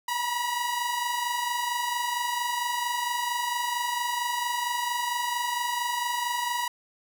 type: tone pair together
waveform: sawtooth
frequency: 947.6 / 972 Hz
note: A#5 / B5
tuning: +28 / -28 cents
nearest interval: unison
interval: 44 cents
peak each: -29 / -24 dBFS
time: 0.08-6.68 s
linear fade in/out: 5 ms
effects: none